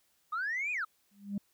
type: linear two-way sweep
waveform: sine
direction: up then down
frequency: 1200 to 2517 to 1200 Hz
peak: -30 dBFS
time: 0.32-0.85 s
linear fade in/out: 10 ms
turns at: 0.72 s
type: tone with exponential growth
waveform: sine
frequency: 201.3 Hz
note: G3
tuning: 46 cents sharp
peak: -27 dBFS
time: 1.11-1.38 s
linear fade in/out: 5 ms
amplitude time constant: 57 ms
effects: tanh soft clip ceiling -28 dBFS + white hiss -72 dBFS RMS until 1.53 s